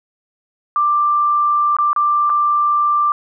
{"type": "tone with dropouts", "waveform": "sine", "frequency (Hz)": 1181, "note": "D6", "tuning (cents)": 9, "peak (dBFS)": -12, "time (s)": [0.76, 3.12], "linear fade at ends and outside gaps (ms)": 1, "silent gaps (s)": [[1.767, 1.786], [1.931, 1.962], [2.296, 2.3]], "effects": []}